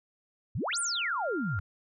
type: exponential two-way sweep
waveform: sine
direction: up then down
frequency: 83.7 to 10060 to 83.7 Hz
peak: -29 dBFS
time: 0.55-1.6 s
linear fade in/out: 5 ms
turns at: 0.79 s
type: tone with tremolo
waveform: sine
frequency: 1396 Hz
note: F6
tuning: 1 cent flat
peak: -34 dBFS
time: 0.73-1.59 s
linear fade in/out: 0 ms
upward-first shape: sine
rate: 3.9 Hz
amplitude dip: 25%
effects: none